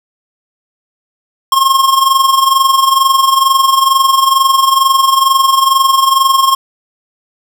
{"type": "tone with amplitude modulation", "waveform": "square", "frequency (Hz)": 1074, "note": "C6", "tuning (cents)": 45, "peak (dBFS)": -5, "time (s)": [1.52, 6.55], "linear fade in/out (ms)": 2, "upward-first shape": "sine", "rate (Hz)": 22.2, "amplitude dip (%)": 65, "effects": []}